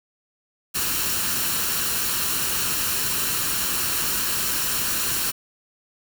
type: noise with comb filter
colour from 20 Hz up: white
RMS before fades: -24 dBFS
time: 0.74-5.32 s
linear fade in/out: 20 ms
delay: 0.71 ms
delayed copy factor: +0.5
effects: none